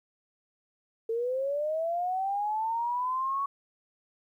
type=linear sweep; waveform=sine; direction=up; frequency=444.6 to 1122 Hz; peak=-27 dBFS; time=1.09-3.46 s; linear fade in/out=5 ms; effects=11-bit